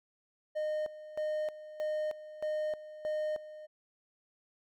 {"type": "tone with tremolo", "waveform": "triangle", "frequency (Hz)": 613, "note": "D#5", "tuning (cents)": -26, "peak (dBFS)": -29, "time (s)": [0.55, 3.67], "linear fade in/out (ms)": 20, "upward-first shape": "square", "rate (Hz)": 1.6, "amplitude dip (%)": 80, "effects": []}